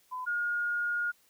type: tone pair in turn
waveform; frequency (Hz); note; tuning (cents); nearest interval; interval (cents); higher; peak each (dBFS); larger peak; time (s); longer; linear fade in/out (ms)
sine; 1010 / 1428.4; B5 / F6; +39 / +39; tritone; 600; second; -34 / -28; second; 0.11-0.26 / 0.26-1.12; second; 20
effects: white hiss -66 dBFS RMS until 1.29 s